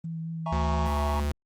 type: tone with vibrato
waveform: sine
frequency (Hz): 163.4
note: E3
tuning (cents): -15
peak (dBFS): -31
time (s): 0.04-0.88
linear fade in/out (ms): 5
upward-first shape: sine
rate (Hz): 4.6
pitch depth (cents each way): 14
type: chord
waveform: triangle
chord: A# half-diminished seventh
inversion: second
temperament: equal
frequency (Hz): 659.3 / 830.6 / 932.3 / 1108.7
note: E5 / G#5 / A#5 / C#6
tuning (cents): 0 / 0 / 0 / 0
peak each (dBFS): -33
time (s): 0.46-1.2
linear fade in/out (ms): 2
type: tone with pitch glide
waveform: square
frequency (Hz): 73.42 to 72.87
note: D2 to D2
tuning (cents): 0 to -13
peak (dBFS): -26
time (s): 0.52-1.32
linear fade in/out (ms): 5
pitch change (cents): -13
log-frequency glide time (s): 0.65-0.96
effects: Opus 24 kbps